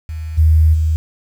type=tone with level steps; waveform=sine; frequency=79 Hz; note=D#2; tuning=27 cents sharp; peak=-22 / -7 / -12 dBFS; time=0.09-0.96 s; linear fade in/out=0 ms; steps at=0.37 / 0.73 s; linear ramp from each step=20 ms; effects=7-bit